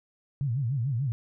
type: tone with vibrato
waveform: sine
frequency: 127.6 Hz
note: C3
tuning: 43 cents flat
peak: -25 dBFS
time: 0.41-1.12 s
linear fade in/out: 0 ms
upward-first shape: sine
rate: 6.8 Hz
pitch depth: 220 cents each way
effects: none